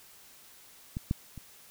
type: clicks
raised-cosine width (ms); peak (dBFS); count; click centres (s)
5; -21 / -15 / -30; 3; 0.969 / 1.111 / 1.377
effects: white hiss -55 dBFS RMS until 1.7 s